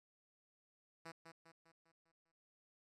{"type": "tone with echo", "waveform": "5% pulse", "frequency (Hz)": 164.81, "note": "E3", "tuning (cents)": 0, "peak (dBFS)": -38, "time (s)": [1.05, 1.12], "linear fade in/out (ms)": 10, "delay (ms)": 200, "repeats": 6, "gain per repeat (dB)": -6, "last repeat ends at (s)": 2.32, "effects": ["low-pass 8000 Hz 12 dB/octave"]}